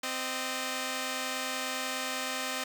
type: tone pair together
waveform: 5% pulse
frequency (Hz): 259.3 / 615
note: C4 / D#5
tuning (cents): -15 / -20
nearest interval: octave + minor third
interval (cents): 1495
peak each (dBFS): -23 / -24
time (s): 0.03-2.64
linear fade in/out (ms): 5
effects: none